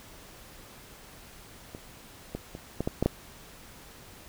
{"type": "clicks", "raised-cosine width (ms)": 2, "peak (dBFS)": [-26, -19, -25, -15, -14, -11, -9], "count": 7, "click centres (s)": [1.749, 2.35, 2.551, 2.806, 2.875, 3.026, 3.06], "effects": ["pink hiss -50 dBFS RMS until 4.28 s"]}